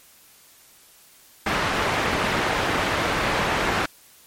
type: low-pass noise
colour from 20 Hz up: white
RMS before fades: -23 dBFS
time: 1.46-3.86 s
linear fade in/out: 5 ms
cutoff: 1800 Hz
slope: 12 dB/octave
effects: white hiss -52 dBFS RMS until 4.26 s + MP3 64 kbps